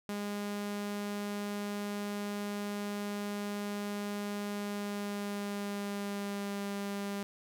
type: tone with pitch glide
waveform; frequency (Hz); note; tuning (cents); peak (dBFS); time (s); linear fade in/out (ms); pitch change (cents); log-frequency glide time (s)
sawtooth; 204.7 to 200.8; G#3 to G3; -25 to +42; -31; 0.09-7.23; 0; -33; 4.54-6.64
effects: none